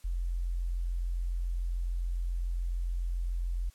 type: tone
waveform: sine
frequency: 43.53 Hz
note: F1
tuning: 5 cents flat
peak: -29 dBFS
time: 0.04-3.7 s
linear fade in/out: 10 ms
effects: white hiss -63 dBFS RMS until 3.74 s + low-pass 12000 Hz 12 dB/octave